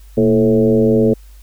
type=tone with frequency modulation; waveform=sine; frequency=333.1 Hz; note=E4; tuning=18 cents sharp; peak=-9 dBFS; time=0.17-1.14 s; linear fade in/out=10 ms; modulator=104 Hz; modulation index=1.8; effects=added 50 Hz sine -37 dBFS peak until 1.42 s + white hiss -52 dBFS RMS until 1.42 s